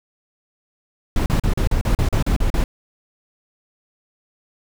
brown noise bursts, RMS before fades -17 dBFS, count 11, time 1.16-2.64 s, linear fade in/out 2 ms, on 100 ms, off 38 ms, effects none

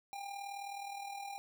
square tone with amplitude modulation, 800 Hz, G5, 35 cents sharp, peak -40 dBFS, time 0.13-1.38 s, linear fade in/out 0 ms, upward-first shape sine, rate 39.3 Hz, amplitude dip 55%, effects none

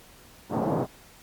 pink band-pass noise, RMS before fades -26 dBFS, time 0.49-0.87 s, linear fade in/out 50 ms, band 130 to 910 Hz, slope 24 dB/octave, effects pink hiss -52 dBFS RMS until 1.22 s + MP3 96 kbps

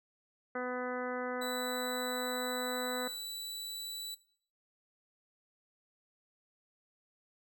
harmonic tone, 250 Hz, B3, 21 cents sharp, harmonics 1 / 2 / 3 / 4 / 5 / 6 / 7 / 8, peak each -42 / -37 / -44 / -48 / -43 / -42 / -49 / -48 dBFS, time 0.55-3.08 s, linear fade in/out 5 ms
sawtooth tone, 3951 Hz, B7, in tune, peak -36 dBFS, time 1.41-4.15 s, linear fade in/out 10 ms
effects noise-tail reverb RT60 0.5 s tail -17 dB re dry

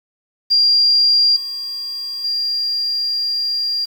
sine tone with level steps, 4778 Hz, D8, 29 cents sharp, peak -10 / -23 / -17 dBFS, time 0.5-3.86 s, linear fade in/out 20 ms, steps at 1.36 / 2.24 s, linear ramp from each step 5 ms, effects 7-bit

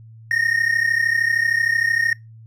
triangle tone pair together, 1831.6 / 1864.7 Hz, A#6 / A#6, -31 / 0 cents, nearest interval unison, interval 31 cents, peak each -18 dBFS, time 0.31-2.13 s, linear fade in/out 2 ms, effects noise-tail reverb RT60 0.2 s tail -22 dB re dry + added 112 Hz sine -40 dBFS peak until 2.46 s

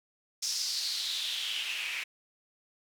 white noise with band-pass filter sweep, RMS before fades -34 dBFS, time 0.42-2.04 s, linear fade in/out 10 ms, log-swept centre 5600 to 2300 Hz, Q 4.6, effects none

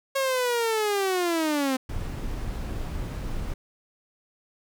sawtooth linear sweep, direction down, 548 to 255.9 Hz, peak -19 dBFS, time 0.15-1.77 s, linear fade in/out 10 ms
brown noise, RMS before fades -31 dBFS, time 1.89-3.54 s, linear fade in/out 5 ms
effects none

